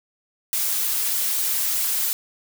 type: noise with flanger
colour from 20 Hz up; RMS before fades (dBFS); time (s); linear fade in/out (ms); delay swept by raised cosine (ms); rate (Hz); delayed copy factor
blue; -23; 0.53-2.13; 0; 2 to 6.3; 3.2; +0.7
effects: none